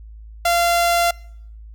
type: tone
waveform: sawtooth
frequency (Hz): 689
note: F5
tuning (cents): -24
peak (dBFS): -11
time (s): 0.45-1.11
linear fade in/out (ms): 5
effects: noise-tail reverb RT60 0.7 s tail -25 dB re dry + added 54 Hz sine -36 dBFS peak until 1.74 s

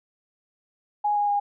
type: tone with pitch steps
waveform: sine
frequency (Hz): 830.6 / 823 / 815.4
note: G#5 / G#5 / G#5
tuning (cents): 0 / -16 / -32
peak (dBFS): -20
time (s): 1.04-1.4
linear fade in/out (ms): 10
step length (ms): 120
effects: none

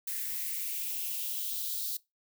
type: noise with high-pass filter sweep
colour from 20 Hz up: violet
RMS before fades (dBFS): -35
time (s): 0.07-1.97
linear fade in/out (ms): 5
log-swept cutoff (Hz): 1700 to 4100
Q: 3.3
effects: noise-tail reverb RT60 0.2 s tail -21 dB re dry

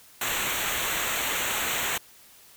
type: noise with comb filter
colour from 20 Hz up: pink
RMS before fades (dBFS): -28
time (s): 0.21-1.98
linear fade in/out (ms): 5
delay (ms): 0.2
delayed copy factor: -0.85
effects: white hiss -53 dBFS RMS until 2.56 s

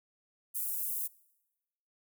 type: high-pass noise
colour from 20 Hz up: pink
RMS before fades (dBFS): -35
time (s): 0.54-1.08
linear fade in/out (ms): 20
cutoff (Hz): 11000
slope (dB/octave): 24
effects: noise-tail reverb RT60 1.0 s tail -23 dB re dry

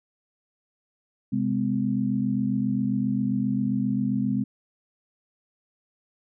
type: tone cluster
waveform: sine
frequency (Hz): 131.3 / 206.7 / 254.2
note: C3 / G#3 / C4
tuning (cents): +6 / -8 / -50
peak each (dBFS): -30 / -25 / -26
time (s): 1.32-4.44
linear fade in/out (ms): 10
effects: none

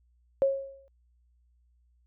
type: tone with exponential decay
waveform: sine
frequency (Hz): 545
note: C#5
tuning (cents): -29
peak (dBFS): -18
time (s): 0.42-0.88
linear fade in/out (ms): 0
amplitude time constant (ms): 98
effects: added 60 Hz sine -63 dBFS peak until 2.06 s

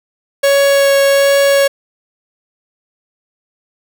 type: tone with vibrato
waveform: 45% pulse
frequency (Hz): 556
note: C#5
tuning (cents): +5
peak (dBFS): -8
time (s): 0.43-1.68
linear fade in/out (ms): 10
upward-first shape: sine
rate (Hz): 1.3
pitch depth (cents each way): 8
effects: 7-bit

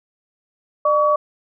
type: tone pair together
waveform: sine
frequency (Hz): 600 / 1133.5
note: D5 / C#6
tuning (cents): +37 / +38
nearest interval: major seventh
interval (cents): 1101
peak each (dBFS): -16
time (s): 0.85-1.16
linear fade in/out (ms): 5
effects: none

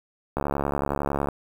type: click train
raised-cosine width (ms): 1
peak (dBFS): -11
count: 66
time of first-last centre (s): 0.37-1.287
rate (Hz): 70.9
effects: 7-bit

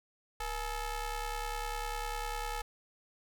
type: ring-modulated tone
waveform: sawtooth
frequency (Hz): 440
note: A4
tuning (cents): 0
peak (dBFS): -28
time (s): 0.4-2.62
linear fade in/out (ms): 5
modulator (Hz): 405
effects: none

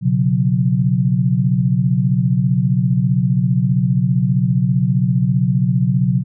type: chord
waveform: sine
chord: B suspended second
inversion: none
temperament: equal with one note detuned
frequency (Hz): 123.47 / 138.59 / 181.71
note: B2 / C#3 / F#3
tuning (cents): 0 / 0 / -31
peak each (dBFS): -17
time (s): 0.01-6.24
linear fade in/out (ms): 50
effects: none

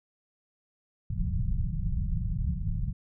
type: low-pass noise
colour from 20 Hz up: pink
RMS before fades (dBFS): -29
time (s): 1.1-2.93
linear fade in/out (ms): 5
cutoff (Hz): 190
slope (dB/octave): 96
effects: none

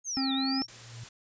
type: linear two-way sweep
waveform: sine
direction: down then up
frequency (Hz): 6645 to 3520 to 5630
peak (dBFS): -31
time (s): 0.04-0.67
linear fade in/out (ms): 50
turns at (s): 0.33
type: harmonic tone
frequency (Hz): 267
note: C4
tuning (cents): +35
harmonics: 1 / 3 / 5 / 7 / 9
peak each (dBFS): -28 / -38 / -42 / -45 / -47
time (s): 0.17-0.62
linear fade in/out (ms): 0
type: tone with exponential growth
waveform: sine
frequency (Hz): 117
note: A#2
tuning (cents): +7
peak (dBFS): -38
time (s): 0.44-1.04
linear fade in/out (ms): 5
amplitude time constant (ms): 130
type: noise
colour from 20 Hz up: white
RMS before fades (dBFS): -47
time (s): 0.68-1.09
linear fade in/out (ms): 5
effects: resampled to 16000 Hz

